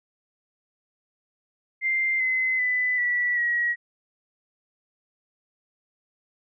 sine tone with pitch steps, 2093 / 2045 / 1998.5 / 1952.8 / 1908.2 Hz, C7 / C7 / B6 / B6 / A#6, 0 / -40 / +20 / -20 / +40 cents, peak -21 dBFS, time 1.81-3.76 s, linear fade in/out 50 ms, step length 390 ms, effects none

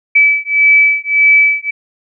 sine beating tone pair, 2300 / 2301.7 Hz, D7 / D7, -37 / -35 cents, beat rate 1.7 Hz, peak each -10 dBFS, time 0.15-1.71 s, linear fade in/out 10 ms, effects none

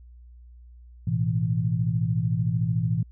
sine chord, A suspended second, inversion none, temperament equal, 110 / 123.47 / 164.81 Hz, A2 / B2 / E3, 0 / 0 / 0 cents, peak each -26 dBFS, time 1.07-3.03 s, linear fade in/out 5 ms, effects added 60 Hz sine -45 dBFS peak until 3.11 s

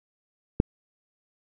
click, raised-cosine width 3 ms, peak -5 dBFS, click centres 0.601 s, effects none

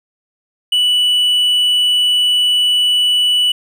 triangle tone, 2960 Hz, F#7, in tune, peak -9 dBFS, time 0.72-3.52 s, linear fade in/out 5 ms, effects none

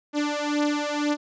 sawtooth beating tone pair, 293.7 / 295.7 Hz, D4 / D4, 0 / +12 cents, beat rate 2 Hz, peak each -22 / -22 dBFS, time 0.13-1.17 s, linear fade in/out 50 ms, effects resampled to 16000 Hz

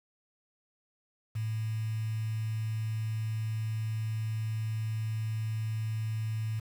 sine tone with quantisation, 110 Hz, A2, in tune, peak -30 dBFS, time 1.35-6.6 s, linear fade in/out 10 ms, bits 8, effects none

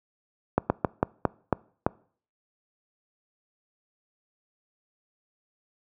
slowing click train, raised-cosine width 1 ms, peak -6 dBFS, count 7, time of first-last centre 0.58-1.865 s, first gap 120 ms, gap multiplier 1.23, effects noise-tail reverb RT60 0.5 s tail -24 dB re dry + high-pass 80 Hz 12 dB/octave

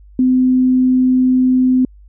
sine tone, 255.7 Hz, C4, 40 cents flat, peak -9 dBFS, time 0.19-1.85 s, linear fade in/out 2 ms, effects added 50 Hz sine -39 dBFS peak until 2.08 s

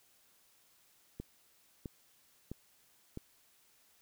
click train, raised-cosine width 3 ms, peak -28 dBFS, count 4, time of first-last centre 1.2-3.174 s, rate 1.52 Hz, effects white hiss -68 dBFS RMS until 4.01 s

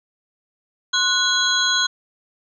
sine tone cluster, 1055 / 1472 / 3323 / 4053 / 6550 Hz, C6 / F#6 / G#7 / B7 / G#8, +14 / -9 / 0 / +44 / -25 cents, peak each -27 / -21 / -21 / -22 / -27 dBFS, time 0.93-1.87 s, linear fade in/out 10 ms, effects none

